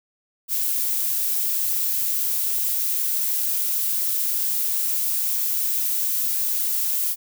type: noise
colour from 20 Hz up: violet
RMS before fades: -23 dBFS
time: 0.48-7.16 s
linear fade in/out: 50 ms
effects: none